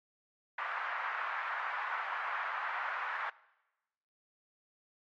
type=band-pass noise; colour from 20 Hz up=white; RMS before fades=-37 dBFS; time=0.58-3.3 s; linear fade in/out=5 ms; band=850 to 1700 Hz; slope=24 dB/octave; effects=noise-tail reverb RT60 1.0 s tail -21 dB re dry + MP3 48 kbps